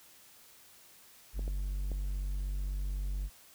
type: tone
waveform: triangle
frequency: 48.02 Hz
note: G1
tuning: 35 cents flat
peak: -30 dBFS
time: 1.33-3.3 s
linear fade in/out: 50 ms
type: clicks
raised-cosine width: 2 ms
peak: -30 dBFS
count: 3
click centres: 1.393 / 1.479 / 1.917 s
effects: white hiss -58 dBFS RMS until 3.54 s